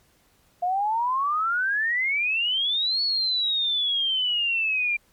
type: exponential two-way sweep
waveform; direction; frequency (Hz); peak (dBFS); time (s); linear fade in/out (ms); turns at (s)
sine; up then down; 698.5 to 4435 to 2368; -21; 0.62-4.97; 10; 3.02
effects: pink hiss -62 dBFS RMS until 5.12 s + MP3 96 kbps